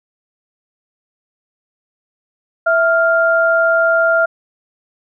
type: tone pair together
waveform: sine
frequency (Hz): 659.2 / 1396.9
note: E5 / F6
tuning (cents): 0 / 0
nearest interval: octave + minor second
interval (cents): 1300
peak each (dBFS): -13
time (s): 2.66-4.26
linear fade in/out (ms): 10
effects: none